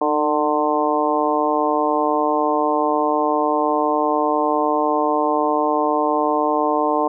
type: harmonic tone with a mistuned harmonic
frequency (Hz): 149.8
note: D3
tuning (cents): +35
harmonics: 2 / 3 / 4 / 5 / 6 / 7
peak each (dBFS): -23 / -23 / -23 / -23 / -23 / -23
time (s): 0.01-7.08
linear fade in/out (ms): 5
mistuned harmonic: 2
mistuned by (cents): +33
effects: none